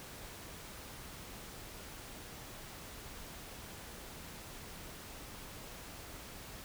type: silence
effects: pink hiss -49 dBFS RMS until 6.64 s